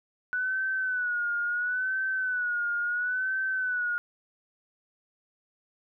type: tone with vibrato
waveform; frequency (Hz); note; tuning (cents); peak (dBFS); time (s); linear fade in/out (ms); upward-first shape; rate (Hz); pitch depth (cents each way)
sine; 1480; F#6; 0; -26; 0.33-3.98; 0; sine; 0.73; 73
effects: none